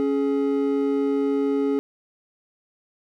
triangle tone pair together, 277.2 / 421.5 Hz, C#4 / G#4, 0 / +26 cents, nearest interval perfect fifth, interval 726 cents, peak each -20 / -21 dBFS, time 0-1.79 s, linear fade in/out 0 ms, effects none

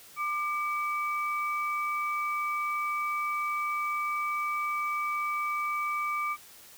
sine tone pair together, 1193.1 / 2289 Hz, D6 / D7, +27 / -45 cents, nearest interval major seventh, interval 1128 cents, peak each -29 / -34 dBFS, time 0.16-6.37 s, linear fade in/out 50 ms, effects white hiss -52 dBFS RMS until 6.77 s

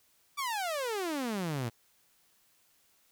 sawtooth exponential sweep, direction down, 1182 to 110.8 Hz, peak -28 dBFS, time 0.37-1.7 s, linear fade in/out 20 ms, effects white hiss -68 dBFS RMS until 3.11 s

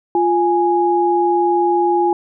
sine tone pair together, 349.2 / 830.6 Hz, F4 / G#5, 0 / 0 cents, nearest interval octave + minor third, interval 1500 cents, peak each -15 dBFS, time 0.15-2.13 s, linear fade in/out 2 ms, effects none

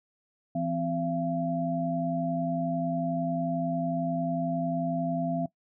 sine tone cluster, 167.3 / 258.4 / 679 Hz, E3 / C4 / F5, +26 / -21 / -49 cents, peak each -31 dBFS, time 0.55-5.46 s, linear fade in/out 5 ms, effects noise-tail reverb RT60 0.1 s tail -18 dB re dry

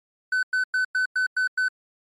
triangle tone bursts, 1511 Hz, F#6, 36 cents sharp, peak -18 dBFS, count 7, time 0.32-1.684 s, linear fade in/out 5 ms, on 110 ms, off 99 ms, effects MP3 48 kbps

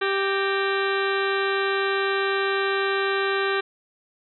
harmonic tone with a mistuned harmonic, 392 Hz, G4, in tune, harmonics 1 / 2 / 3 / 4 / 5 / 6 / 7 / 8 / 9 / 10, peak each -24 / -33 / -29 / -28 / -32 / -34 / -37 / -38 / -39 / -36 dBFS, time 0.01-3.61 s, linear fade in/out 10 ms, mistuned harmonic 5, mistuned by -95 cents, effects none

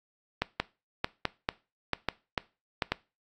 two click trains, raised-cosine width 0.3 ms, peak -10 / -10 dBFS, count 6 / 4, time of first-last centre 0.6-2.822 / 0.42-2.92 s, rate 2.25 / 1.2 Hz, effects noise-tail reverb RT60 0.3 s tail -21 dB re dry + AAC 48 kbps

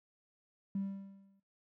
triangle tone with exponential decay, 196 Hz, G3, in tune, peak -28 dBFS, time 0.75-1.4 s, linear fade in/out 5 ms, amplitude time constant 140 ms, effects noise-tail reverb RT60 0.2 s tail -19 dB re dry + tanh soft clip ceiling -30 dBFS

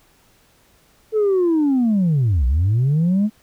sine linear two-way sweep, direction down then up, 444 to 58.27 to 218.5 Hz, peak -12 dBFS, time 1.12-3.3 s, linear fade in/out 50 ms, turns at 2.46 s, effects tanh soft clip ceiling -12 dBFS + pink hiss -56 dBFS RMS until 3.42 s

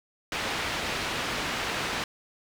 white low-pass noise, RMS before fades -31 dBFS, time 0.32-2.04 s, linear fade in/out 2 ms, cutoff 3000 Hz, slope 12 dB/octave, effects none

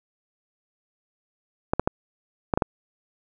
clicks, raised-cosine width 1 ms, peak -6 dBFS, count 6, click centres 1.735 / 1.796 / 1.875 / 2.538 / 2.575 / 2.622 s, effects none

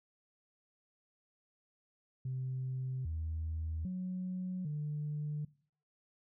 sine tone with pitch steps, 129.8 / 79.9 / 183.7 / 149.1 Hz, C3 / D#2 / F#3 / D3, -13 / +47 / -12 / +27 cents, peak -34 dBFS, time 2.25-5.45 s, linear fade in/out 5 ms, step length 800 ms, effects noise-tail reverb RT60 0.5 s tail -21 dB re dry + tanh soft clip ceiling -31 dBFS

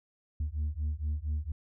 sine beating tone pair, 73.42 / 77.72 Hz, D2 / D#2, 0 / -1 cents, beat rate 4.3 Hz, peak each -31 dBFS, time 0.4-1.52 s, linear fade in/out 5 ms, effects tanh soft clip ceiling -27 dBFS

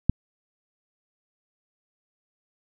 click, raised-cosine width 5 ms, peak -5 dBFS, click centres 0.096 s, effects none

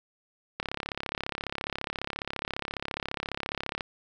click train, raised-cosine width 0.3 ms, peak -15 dBFS, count 112, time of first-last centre 0.6-3.808 s, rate 34.6 Hz, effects none

